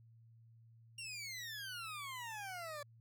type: exponential sweep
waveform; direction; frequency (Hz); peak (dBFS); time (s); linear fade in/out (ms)
20% pulse; down; 2811 to 570; -39; 0.98-2.83; 5
effects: added 114 Hz sine -60 dBFS peak until 3 s